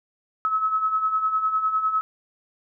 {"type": "beating tone pair", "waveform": "sine", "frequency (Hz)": [1282, 1291.9], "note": ["E6", "E6"], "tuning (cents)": [-49, -35], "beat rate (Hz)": 9.9, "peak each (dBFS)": [-28, -21], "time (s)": [0.45, 2.01], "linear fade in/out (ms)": 0, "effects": []}